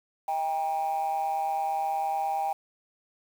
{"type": "tone with amplitude modulation", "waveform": "sine", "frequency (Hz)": 795, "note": "G5", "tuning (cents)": 24, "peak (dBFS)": -21, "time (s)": [0.28, 2.53], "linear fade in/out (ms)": 5, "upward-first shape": "sine", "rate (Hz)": 157, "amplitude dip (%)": 75, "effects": ["tanh soft clip ceiling -21 dBFS", "8-bit"]}